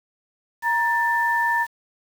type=tone pair together; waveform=sine; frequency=940 / 1774.5 Hz; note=A#5 / A6; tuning=+14 / +14 cents; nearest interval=major seventh; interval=1100 cents; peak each=-21 dBFS; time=0.62-1.67 s; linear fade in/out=50 ms; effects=7-bit